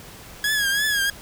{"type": "tone with vibrato", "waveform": "sawtooth", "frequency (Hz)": 1661.2, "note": "G#6", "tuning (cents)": 0, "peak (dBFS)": -16, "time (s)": [0.44, 1.1], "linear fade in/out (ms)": 2, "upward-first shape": "triangle", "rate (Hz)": 3, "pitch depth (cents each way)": 87, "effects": ["pink hiss -42 dBFS RMS until 1.21 s"]}